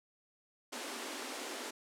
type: high-pass noise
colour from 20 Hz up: pink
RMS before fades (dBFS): -42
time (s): 0.72-1.71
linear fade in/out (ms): 10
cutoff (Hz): 230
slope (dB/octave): 96
effects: low-pass 10000 Hz 12 dB/octave